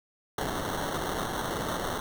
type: noise with sample-and-hold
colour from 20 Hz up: white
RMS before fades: -32 dBFS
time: 0.38-2 s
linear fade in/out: 2 ms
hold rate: 2450 Hz
effects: none